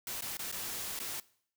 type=noise with dropouts; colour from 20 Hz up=white; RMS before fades=-39 dBFS; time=0.07-1.2 s; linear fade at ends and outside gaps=2 ms; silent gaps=0.209-0.221 / 0.37-0.392 / 0.516-0.524 / 0.991-1 s; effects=noise-tail reverb RT60 0.6 s tail -21 dB re dry